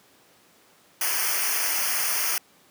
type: noise with comb filter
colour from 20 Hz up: white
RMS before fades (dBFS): -25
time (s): 1.01-2.38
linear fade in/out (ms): 2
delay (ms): 0.26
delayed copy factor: -0.95
effects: pink hiss -57 dBFS RMS until 2.7 s + high-pass 200 Hz 12 dB/octave